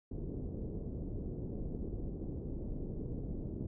pink low-pass noise, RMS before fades -40 dBFS, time 0.11-3.67 s, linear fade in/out 5 ms, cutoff 420 Hz, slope 24 dB/octave, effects none

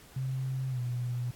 sine tone with pitch glide, 131.4 to 122.6 Hz, C3 to B2, +8 to -12 cents, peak -30 dBFS, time 0.16-1.31 s, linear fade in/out 5 ms, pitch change -120 cents, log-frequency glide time 0.7-0.8 s, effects pink hiss -55 dBFS RMS until 1.35 s + AAC 64 kbps

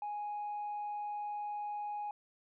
sine tone, 830.6 Hz, G#5, in tune, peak -35 dBFS, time 0.02-2.11 s, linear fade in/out 2 ms, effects tanh soft clip ceiling -34 dBFS

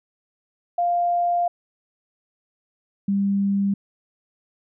sine tone pair in turn, 698.5 / 198.63 Hz, F5 / G3, 0 / +23 cents, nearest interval octave + minor seventh, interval 2177 cents, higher first, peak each -18 dBFS, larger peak neither, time 0.78-1.48 / 3.08-3.74 s, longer first, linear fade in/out 5 ms, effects none

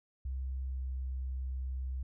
sine tone with pitch glide, 65.41 to 64.81 Hz, C2 to C2, 0 to -16 cents, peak -34 dBFS, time 0.25-2.03 s, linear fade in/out 5 ms, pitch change -16 cents, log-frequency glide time 0.67-0.8 s, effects none

